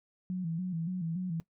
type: tone with vibrato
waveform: sine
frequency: 173.6 Hz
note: F3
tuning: 10 cents flat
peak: -31 dBFS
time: 0.3-1.4 s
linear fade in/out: 0 ms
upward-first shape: square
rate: 3.5 Hz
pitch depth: 95 cents each way
effects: noise-tail reverb RT60 0.1 s tail -18 dB re dry